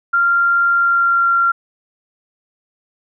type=tone with pitch glide; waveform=sine; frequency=1388 to 1377.6 Hz; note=F6 to F6; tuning=-11 to -24 cents; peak=-11 dBFS; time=0.13-1.52 s; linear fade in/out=10 ms; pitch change=-13 cents; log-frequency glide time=0.72-1.3 s; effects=none